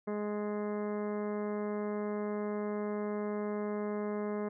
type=harmonic tone with a mistuned harmonic; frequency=208.6 Hz; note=G#3; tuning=8 cents sharp; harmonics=1 / 2 / 3 / 4 / 5 / 6 / 7 / 8 / 9 / 10; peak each=-36 / -36 / -42 / -49 / -47 / -51 / -57 / -56 / -61 / -56 dBFS; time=0.07-4.49 s; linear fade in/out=10 ms; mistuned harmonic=9; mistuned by=-38 cents; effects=none